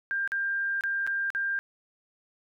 sine tone with dropouts, 1594 Hz, G6, 28 cents sharp, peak -26 dBFS, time 0.11-1.59 s, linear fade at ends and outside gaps 0 ms, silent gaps 0.276-0.319 / 0.809-0.837 / 1.066-1.074 / 1.303-1.349 s, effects none

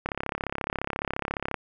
click train, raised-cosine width 0.5 ms, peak -13 dBFS, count 52, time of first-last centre 0.06-1.543 s, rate 34.4 Hz, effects none

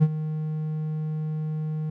triangle tone with ADSR envelope, 155.1 Hz, D#3, 5 cents flat, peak -10 dBFS, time 0-1.9 s, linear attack 26 ms, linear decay 49 ms, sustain -14 dB, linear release 6 ms, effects none

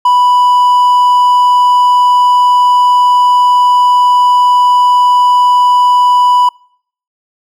triangle tone, 987.8 Hz, B5, in tune, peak -3 dBFS, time 0.05-6.49 s, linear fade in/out 5 ms, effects noise-tail reverb RT60 0.6 s tail -26 dB re dry

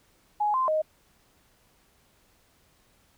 sine tone with pitch steps, 836 / 1040 / 623 Hz, G#5 / C6 / D#5, +11 / -11 / +2 cents, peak -22 dBFS, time 0.4-0.82 s, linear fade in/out 10 ms, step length 140 ms, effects pink hiss -64 dBFS RMS until 3.17 s

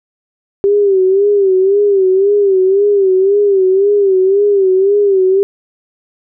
sine tone with vibrato, 392 Hz, G4, in tune, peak -7 dBFS, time 0.64-5.43 s, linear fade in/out 0 ms, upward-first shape sine, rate 1.9 Hz, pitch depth 87 cents each way, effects none

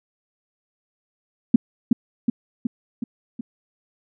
sine tone with echo, 235.8 Hz, A#3, 20 cents sharp, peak -6 dBFS, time 1.54-1.56 s, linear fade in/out 5 ms, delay 370 ms, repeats 5, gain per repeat -4 dB, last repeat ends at 3.41 s, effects none

